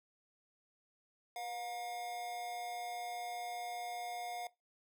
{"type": "tone with amplitude modulation", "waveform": "square", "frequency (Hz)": 715, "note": "F5", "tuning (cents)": 41, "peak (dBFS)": -39, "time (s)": [1.36, 4.47], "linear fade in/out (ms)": 2, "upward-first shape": "sine", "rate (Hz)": 225, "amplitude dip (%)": 55, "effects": ["noise-tail reverb RT60 0.2 s tail -19 dB re dry"]}